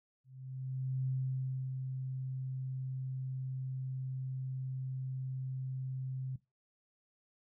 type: tone with ADSR envelope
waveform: sine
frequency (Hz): 130.81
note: C3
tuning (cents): 0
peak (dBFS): -31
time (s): 0.24-6.36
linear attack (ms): 830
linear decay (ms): 640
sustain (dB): -5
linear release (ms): 4
effects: noise-tail reverb RT60 0.2 s tail -18 dB re dry